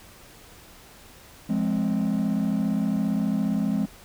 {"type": "chord", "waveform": "triangle", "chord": "F minor", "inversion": "none", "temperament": "just", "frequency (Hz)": [174.61, 209.5, 261.9], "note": ["F3", "Ab3", "C4"], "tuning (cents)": [0, 15, 2], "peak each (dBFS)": [-25, -21, -25], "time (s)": [1.49, 3.86], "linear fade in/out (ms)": 10, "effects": ["tanh soft clip ceiling -16 dBFS", "pink hiss -49 dBFS RMS until 4.04 s"]}